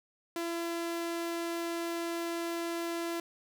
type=tone; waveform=sawtooth; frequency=337.9 Hz; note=E4; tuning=43 cents sharp; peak=-29 dBFS; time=0.36-3.2 s; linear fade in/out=2 ms; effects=none